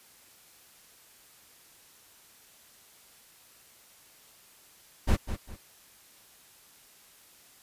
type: noise with echo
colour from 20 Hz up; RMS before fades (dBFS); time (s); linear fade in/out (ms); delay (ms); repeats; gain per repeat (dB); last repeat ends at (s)
brown; -22; 5.07-5.17; 20; 200; 2; -10; 5.57
effects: white hiss -57 dBFS RMS until 7.62 s + resampled to 32000 Hz